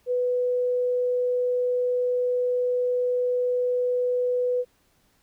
sine tone, 495.5 Hz, B4, 6 cents sharp, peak -21 dBFS, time 0.06-4.65 s, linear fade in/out 50 ms, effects pink hiss -65 dBFS RMS until 5.22 s

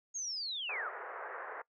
sine linear sweep, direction down, 6660 to 1108.7 Hz, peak -36 dBFS, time 0.14-0.9 s, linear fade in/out 20 ms
white band-pass noise, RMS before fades -44 dBFS, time 0.69-1.62 s, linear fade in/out 5 ms, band 400 to 1800 Hz, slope 48 dB/octave
effects noise-tail reverb RT60 0.1 s tail -22 dB re dry

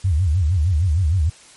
sine tone with vibrato, 84.4 Hz, E2, 41 cents sharp, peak -14 dBFS, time 0.04-1.3 s, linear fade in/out 10 ms, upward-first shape sine, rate 6.5 Hz, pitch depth 250 cents each way, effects white hiss -46 dBFS RMS until 1.56 s + MP3 48 kbps

